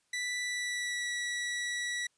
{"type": "tone with pitch glide", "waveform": "sawtooth", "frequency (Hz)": [1973, 1942.5], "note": ["B6", "B6"], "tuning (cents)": [-2, -29], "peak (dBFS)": -29, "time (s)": [0.13, 2.07], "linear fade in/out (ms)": 5, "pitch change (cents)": -27, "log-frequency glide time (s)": [0.42, 1.12], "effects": ["white hiss -74 dBFS RMS until 2.17 s", "resampled to 22050 Hz"]}